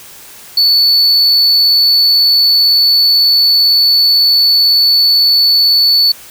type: tone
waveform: triangle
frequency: 4459 Hz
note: C#8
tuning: 9 cents sharp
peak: -5 dBFS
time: 0.57-6.12 s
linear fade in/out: 5 ms
effects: white hiss -35 dBFS RMS until 6.3 s